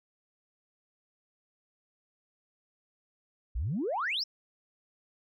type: exponential sweep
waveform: sine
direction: up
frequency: 49 to 5650 Hz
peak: -28 dBFS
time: 3.55-4.24 s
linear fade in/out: 10 ms
effects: tanh soft clip ceiling -24 dBFS